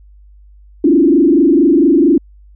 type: tone with frequency modulation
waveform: sine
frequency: 310 Hz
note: D#4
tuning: 6 cents flat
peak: -6 dBFS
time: 0.84-2.18 s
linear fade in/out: 5 ms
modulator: 24.4 Hz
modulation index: 1.9
effects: added 50 Hz sine -39 dBFS peak until 2.55 s